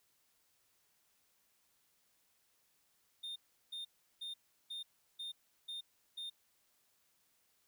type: tone bursts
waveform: triangle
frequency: 3642 Hz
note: A#7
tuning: 41 cents flat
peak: -40 dBFS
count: 7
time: 3.23-6.3 s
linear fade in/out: 10 ms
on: 130 ms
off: 360 ms
effects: white hiss -75 dBFS RMS until 7.67 s